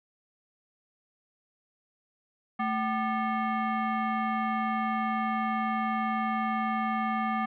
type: tone with frequency modulation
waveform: sine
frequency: 220 Hz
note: A3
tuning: in tune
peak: -26 dBFS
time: 2.59-7.46 s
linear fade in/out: 10 ms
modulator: 982 Hz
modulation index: 1.4
effects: none